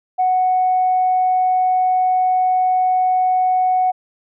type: tone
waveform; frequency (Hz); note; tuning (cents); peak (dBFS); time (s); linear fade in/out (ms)
sine; 740; F#5; 0; -12; 0.18-3.92; 20
effects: tanh soft clip ceiling -8 dBFS